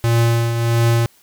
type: tone with tremolo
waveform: square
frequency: 116.54 Hz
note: A#2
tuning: in tune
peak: -12 dBFS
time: 0.04-1.06 s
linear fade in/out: 0 ms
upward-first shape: triangle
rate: 1.5 Hz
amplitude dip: 55%
effects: white hiss -53 dBFS RMS until 1.22 s